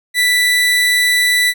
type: tone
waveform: 30% pulse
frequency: 1975.5 Hz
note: B6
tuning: in tune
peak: -8 dBFS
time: 0.14-1.54 s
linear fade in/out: 50 ms
effects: none